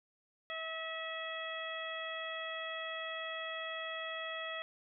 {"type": "harmonic tone with a mistuned harmonic", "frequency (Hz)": 646, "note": "E5", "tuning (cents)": -35, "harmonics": [1, 2, 3, 4, 5], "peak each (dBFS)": [-44, -45, -43, -48, -45], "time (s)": [0.5, 4.62], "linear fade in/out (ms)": 0, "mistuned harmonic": 5, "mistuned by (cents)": 44, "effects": []}